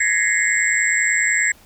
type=tone cluster; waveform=sine; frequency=1684 / 1861 / 2027 / 2137 / 7630 Hz; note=G#6 / A#6 / B6 / C7 / A#8; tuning=+24 / -3 / +45 / +36 / +39 cents; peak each=-22 dBFS; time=0-1.52 s; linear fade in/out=5 ms; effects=pink hiss -50 dBFS RMS until 1.65 s